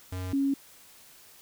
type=tone pair in turn; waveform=square / sine; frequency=92 / 275.7 Hz; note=F#2 / C#4; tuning=-9 / -9 cents; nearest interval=octave + perfect fifth; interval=1900 cents; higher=second; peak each=-33 / -23 dBFS; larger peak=second; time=0.12-0.33 / 0.33-0.54 s; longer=neither; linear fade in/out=5 ms; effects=white hiss -54 dBFS RMS until 1.41 s